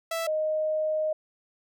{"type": "tone pair in turn", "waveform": ["sawtooth", "sine"], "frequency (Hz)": [659.3, 620.9], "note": ["E5", "D#5"], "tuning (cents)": [0, -4], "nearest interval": "minor second", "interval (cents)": 104, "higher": "first", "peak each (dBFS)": -24, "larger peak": "neither", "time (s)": [[0.11, 0.27], [0.27, 1.13]], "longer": "second", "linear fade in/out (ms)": 5, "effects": []}